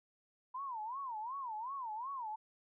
sine tone with vibrato, 975 Hz, B5, 23 cents flat, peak -39 dBFS, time 0.54-2.36 s, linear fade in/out 10 ms, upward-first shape sine, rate 2.7 Hz, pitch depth 240 cents each way, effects none

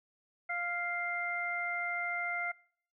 harmonic tone, 698.5 Hz, F5, in tune, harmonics 1 / 2 / 3, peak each -39 / -38 / -35 dBFS, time 0.49-2.52 s, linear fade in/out 10 ms, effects noise-tail reverb RT60 0.6 s tail -24 dB re dry

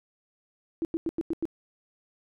sine tone bursts, 329.6 Hz, E4, in tune, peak -25 dBFS, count 6, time 0.82-1.454 s, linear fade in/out 0 ms, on 29 ms, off 92 ms, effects none

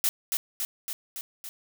blue noise with echo, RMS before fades -24 dBFS, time 0.04-0.09 s, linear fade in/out 0 ms, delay 280 ms, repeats 5, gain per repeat -3 dB, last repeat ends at 1.49 s, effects none

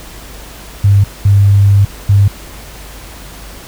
sine tone bursts at uneven times, 100 Hz, G2, 35 cents sharp, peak -4 dBFS, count 3, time 0.84-1.04 / 1.25-1.85 / 2.09-2.28 s, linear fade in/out 5 ms, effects added 50 Hz sine -33 dBFS peak until 3.67 s + pink hiss -33 dBFS RMS until 3.67 s

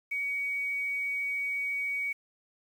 sine tone with quantisation, 2253 Hz, C#7, 28 cents sharp, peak -29 dBFS, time 0.11-2.13 s, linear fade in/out 10 ms, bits 9, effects none

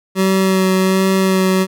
25% pulse tone with vibrato, 189.4 Hz, F#3, 41 cents sharp, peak -8 dBFS, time 0.15-1.67 s, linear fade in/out 50 ms, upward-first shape sine, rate 1.3 Hz, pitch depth 15 cents each way, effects none

